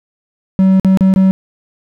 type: tone with dropouts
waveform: triangle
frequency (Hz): 190.1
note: F#3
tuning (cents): +47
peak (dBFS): -4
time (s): 0.59-1.31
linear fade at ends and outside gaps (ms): 0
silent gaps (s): 0.798-0.847 / 0.973-1.008 / 1.139-1.161
effects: none